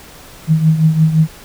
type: tone with tremolo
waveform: sine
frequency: 158.4 Hz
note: D#3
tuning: 31 cents sharp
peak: -5 dBFS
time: 0.47-1.28 s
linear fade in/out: 50 ms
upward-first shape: triangle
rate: 5.8 Hz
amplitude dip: 75%
effects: pink hiss -38 dBFS RMS until 1.44 s